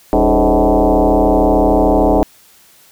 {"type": "tone with frequency modulation", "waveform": "sine", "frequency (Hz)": 160.3, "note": "E3", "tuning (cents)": -48, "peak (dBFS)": -8, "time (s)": [0.13, 2.23], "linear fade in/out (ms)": 0, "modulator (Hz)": 118, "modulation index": 5.6, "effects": ["white hiss -47 dBFS RMS until 2.91 s"]}